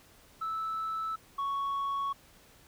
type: tone pair in turn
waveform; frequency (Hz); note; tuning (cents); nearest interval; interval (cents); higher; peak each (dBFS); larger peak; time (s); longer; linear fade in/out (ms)
sine; 1312 / 1111.3; E6 / C#6; -9 / +4; minor third; 287; first; -30 / -27; second; 0.41-1.16 / 1.38-2.13; neither; 10
effects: tanh soft clip ceiling -29 dBFS + pink hiss -59 dBFS RMS until 2.67 s